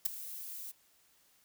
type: noise with ADSR envelope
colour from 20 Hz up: violet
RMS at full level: -26 dBFS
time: 0.05-0.72 s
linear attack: 10 ms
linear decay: 7 ms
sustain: -18 dB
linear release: 17 ms
effects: white hiss -68 dBFS RMS until 1.44 s